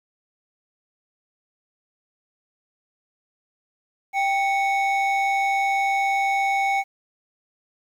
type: tone pair together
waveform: triangle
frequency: 786.8 / 2217 Hz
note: G5 / C#7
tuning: +6 / 0 cents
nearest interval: octave + tritone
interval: 1794 cents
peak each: -17 / -21 dBFS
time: 4.13-6.84 s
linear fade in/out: 50 ms
effects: tanh soft clip ceiling -15 dBFS + 9-bit